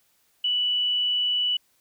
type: tone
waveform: sine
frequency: 2960 Hz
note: F#7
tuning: in tune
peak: -21 dBFS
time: 0.44-1.57 s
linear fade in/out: 5 ms
effects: white hiss -66 dBFS RMS until 1.8 s